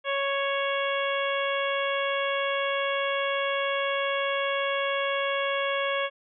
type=harmonic tone; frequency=554.4 Hz; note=C#5; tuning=in tune; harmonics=1 / 2 / 3 / 4 / 5 / 6; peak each=-28 / -31 / -33 / -34 / -35 / -36 dBFS; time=0.04-6.1 s; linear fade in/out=50 ms; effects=none